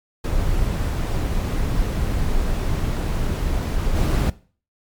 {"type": "noise with level steps", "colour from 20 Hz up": "brown", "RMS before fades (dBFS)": [-21, -17], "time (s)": [0.24, 4.3], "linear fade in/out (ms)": 5, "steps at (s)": 3.95, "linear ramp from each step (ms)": 20, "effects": ["noise-tail reverb RT60 0.4 s tail -19 dB re dry", "MP3 96 kbps"]}